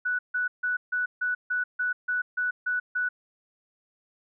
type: tone bursts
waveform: sine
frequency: 1480 Hz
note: F#6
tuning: in tune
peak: -24 dBFS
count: 11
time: 0.05-3.09 s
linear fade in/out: 10 ms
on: 140 ms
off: 150 ms
effects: none